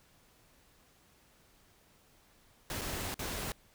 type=noise with dropouts; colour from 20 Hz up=pink; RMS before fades=-38 dBFS; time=2.7-3.52 s; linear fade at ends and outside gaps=1 ms; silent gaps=2.812-2.816 / 3.142-3.192 s; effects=pink hiss -65 dBFS RMS until 3.74 s